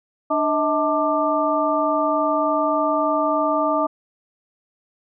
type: harmonic tone with a mistuned harmonic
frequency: 296.1 Hz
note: D4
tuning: 14 cents sharp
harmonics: 1 / 2 / 3 / 4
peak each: -24 / -21 / -25 / -22 dBFS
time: 0.3-3.87 s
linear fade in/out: 10 ms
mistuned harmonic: 2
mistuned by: +120 cents
effects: none